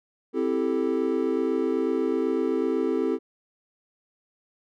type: chord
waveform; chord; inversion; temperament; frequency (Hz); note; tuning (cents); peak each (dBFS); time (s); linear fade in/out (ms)
triangle; A minor seventh; first; equal; 261.6 / 329.6 / 392 / 440; C4 / E4 / G4 / A4; 0 / 0 / 0 / 0; -26; 0.33-3.19; 50
effects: none